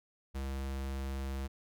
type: tone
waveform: square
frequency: 67.4 Hz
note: C#2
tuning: 48 cents flat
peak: -36 dBFS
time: 0.34-1.48 s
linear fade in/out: 20 ms
effects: none